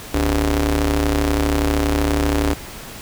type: ring-modulated tone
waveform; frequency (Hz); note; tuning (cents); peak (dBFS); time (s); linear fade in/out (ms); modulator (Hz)
sawtooth; 108.5; A2; -24; -9; 0.14-2.54; 5; 179
effects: pink hiss -35 dBFS RMS until 3.01 s